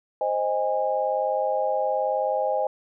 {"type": "chord", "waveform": "sine", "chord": "Ab major", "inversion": "first", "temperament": "equal with one note detuned", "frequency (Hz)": [523.3, 622.3, 817.8], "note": ["C5", "Eb5", "Ab5"], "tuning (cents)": [0, 0, -27], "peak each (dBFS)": -26, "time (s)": [0.21, 2.67], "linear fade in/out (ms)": 2, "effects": []}